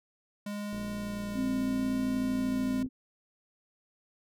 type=tone with vibrato; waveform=square; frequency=205.3 Hz; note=G#3; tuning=20 cents flat; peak=-35 dBFS; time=0.46-2.83 s; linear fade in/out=5 ms; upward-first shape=sine; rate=0.76 Hz; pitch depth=10 cents each way
type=click train; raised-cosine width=3 ms; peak=-32 dBFS; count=127; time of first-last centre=0.73-2.862 s; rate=59.1 Hz
type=tone with pitch glide; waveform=sine; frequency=261.6 to 258.7 Hz; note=C4 to C4; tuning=0 to -19 cents; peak=-28 dBFS; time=1.34-2.89 s; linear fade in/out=50 ms; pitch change=-19 cents; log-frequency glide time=1.87-2.14 s
effects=none